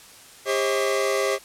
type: tone cluster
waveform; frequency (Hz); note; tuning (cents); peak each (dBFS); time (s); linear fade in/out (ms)
45% pulse; 401.9 / 536 / 637 / 1141 / 2031; G4 / C5 / D#5 / C#6 / B6; +43 / +42 / +41 / +50 / +48; -25 / -25 / -29 / -31 / -32; 0.45-1.39; 50
effects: white hiss -47 dBFS RMS until 1.44 s + low-pass 11000 Hz 12 dB/octave